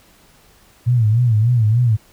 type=tone with vibrato; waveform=sine; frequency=114.8 Hz; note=A#2; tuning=26 cents flat; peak=-11 dBFS; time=0.86-1.97 s; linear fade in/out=20 ms; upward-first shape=sine; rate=3.4 Hz; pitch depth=140 cents each way; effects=pink hiss -51 dBFS RMS until 2.12 s